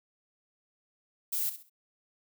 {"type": "noise with echo", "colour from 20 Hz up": "violet", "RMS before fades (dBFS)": -31, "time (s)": [1.32, 1.5], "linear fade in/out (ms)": 10, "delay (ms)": 66, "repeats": 3, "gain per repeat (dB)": -11, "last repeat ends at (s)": 1.698, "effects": []}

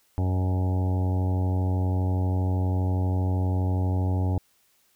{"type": "harmonic tone with a mistuned harmonic", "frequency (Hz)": 92.5, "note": "F#2", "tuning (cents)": 0, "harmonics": [1, 2, 3, 4, 5, 6, 7, 8, 9, 10], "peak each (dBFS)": [-22, -34, -33, -40, -41, -45, -42, -44, -40, -50], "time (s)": [0.18, 4.38], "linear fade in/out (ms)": 0, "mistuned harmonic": 7, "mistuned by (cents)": -37, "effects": ["white hiss -65 dBFS RMS until 4.95 s"]}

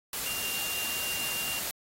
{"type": "tone in noise", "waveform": "sine", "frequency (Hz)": 2787, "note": "F7", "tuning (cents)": -4, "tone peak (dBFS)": -34, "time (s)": [0.26, 1.59], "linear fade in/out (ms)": 2, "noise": "white", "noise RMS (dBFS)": -34, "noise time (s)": [0.13, 1.71], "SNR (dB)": -3, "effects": ["AAC 48 kbps"]}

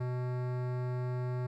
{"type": "tone with hard clipping", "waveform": "sine", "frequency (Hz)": 124.9, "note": "B2", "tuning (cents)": 20, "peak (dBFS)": -34, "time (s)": [0, 1.47], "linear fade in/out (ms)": 10, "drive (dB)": 18, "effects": []}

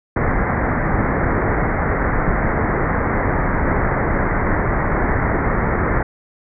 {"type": "low-pass noise", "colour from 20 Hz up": "pink", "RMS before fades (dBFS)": -18, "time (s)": [0.16, 6.03], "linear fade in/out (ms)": 5, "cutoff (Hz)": 2100, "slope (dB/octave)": 96, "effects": []}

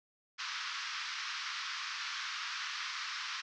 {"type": "band-pass noise", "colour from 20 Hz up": "pink", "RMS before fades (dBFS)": -40, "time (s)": [0.38, 3.42], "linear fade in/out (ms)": 20, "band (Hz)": [1100, 5800], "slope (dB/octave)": 48, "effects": []}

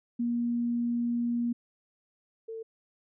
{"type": "tone pair in turn", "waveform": "sine", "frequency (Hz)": [237.7, 448.7], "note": ["A#3", "A4"], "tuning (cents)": [34, 34], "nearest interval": "major seventh", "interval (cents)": 1100, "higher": "second", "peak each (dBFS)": [-26, -36], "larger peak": "first", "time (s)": [[0.19, 1.53], [2.48, 2.63]], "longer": "first", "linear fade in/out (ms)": 10, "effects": []}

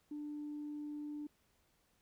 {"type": "tone", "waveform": "sine", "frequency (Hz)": 296.3, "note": "D4", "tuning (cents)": 15, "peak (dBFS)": -40, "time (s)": [0.11, 1.27], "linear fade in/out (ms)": 5, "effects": ["tanh soft clip ceiling -37 dBFS", "pink hiss -75 dBFS RMS until 2.01 s"]}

